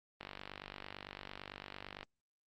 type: click train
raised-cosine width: 0.3 ms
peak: -28 dBFS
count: 90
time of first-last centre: 0.21-2.03 s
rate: 48.9 Hz
effects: Opus 32 kbps